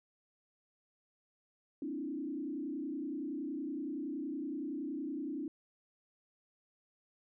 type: tone with frequency modulation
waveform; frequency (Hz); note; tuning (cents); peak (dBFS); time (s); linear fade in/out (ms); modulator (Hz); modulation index
sine; 292.1; D4; -9; -36; 1.82-5.48; 2; 30.7; 1.3
effects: none